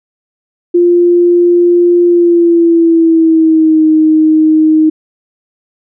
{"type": "tone with pitch glide", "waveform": "sine", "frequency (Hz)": [349.2, 312.9], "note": ["F4", "D#4"], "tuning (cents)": [0, 10], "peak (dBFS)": -4, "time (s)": [0.74, 4.9], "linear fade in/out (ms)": 10, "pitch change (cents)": -190, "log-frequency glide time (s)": [2.05, 3.85], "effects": []}